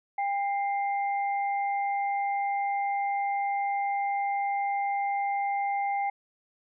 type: tone pair together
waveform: sine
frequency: 799 / 2096 Hz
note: G5 / C7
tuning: +33 / +2 cents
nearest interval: octave + perfect fourth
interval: 1669 cents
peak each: -26 / -36 dBFS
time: 0.18-6.1 s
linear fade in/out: 5 ms
effects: none